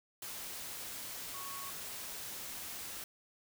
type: tone in noise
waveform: sine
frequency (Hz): 1108.7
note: C#6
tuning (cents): 0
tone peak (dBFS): -46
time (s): 1.34-1.7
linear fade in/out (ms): 2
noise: white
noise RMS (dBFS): -44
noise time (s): 0.22-3.04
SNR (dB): -5
effects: none